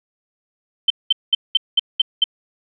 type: tone bursts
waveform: sine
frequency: 3095 Hz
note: G7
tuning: 23 cents flat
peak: -10 dBFS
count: 7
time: 0.88-2.241 s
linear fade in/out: 5 ms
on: 23 ms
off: 200 ms
effects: none